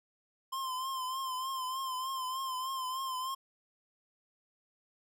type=tone with vibrato; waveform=square; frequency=1043 Hz; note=C6; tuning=6 cents flat; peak=-35 dBFS; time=0.52-3.35 s; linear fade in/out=10 ms; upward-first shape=triangle; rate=3.3 Hz; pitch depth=58 cents each way; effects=none